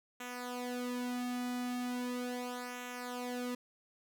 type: tone with flanger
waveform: sawtooth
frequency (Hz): 246.9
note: B3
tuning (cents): 0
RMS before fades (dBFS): -39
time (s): 0.2-3.55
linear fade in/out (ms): 5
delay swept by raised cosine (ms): 0.21 to 2.21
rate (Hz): 0.38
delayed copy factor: -0.75
effects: none